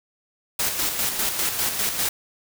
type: noise with tremolo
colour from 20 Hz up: white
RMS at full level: -23 dBFS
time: 0.59-2.09 s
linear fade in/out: 5 ms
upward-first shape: square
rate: 5 Hz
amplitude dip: 45%
effects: none